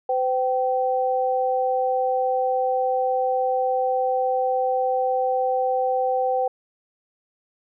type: tone pair together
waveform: sine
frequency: 510 / 773.5 Hz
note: C5 / G5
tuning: -44 / -23 cents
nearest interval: perfect fifth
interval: 721 cents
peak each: -22 dBFS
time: 0.09-6.48 s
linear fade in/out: 5 ms
effects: none